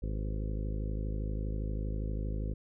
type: harmonic tone with a mistuned harmonic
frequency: 52.5 Hz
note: G#1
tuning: 19 cents sharp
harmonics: 1 / 2 / 3 / 4 / 5 / 6 / 7 / 8 / 9 / 10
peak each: -33 / -39 / -43 / -45 / -47 / -49 / -50 / -51 / -52 / -53 dBFS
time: 0.02-2.54 s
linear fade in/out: 10 ms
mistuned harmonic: 9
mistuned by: +65 cents
effects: none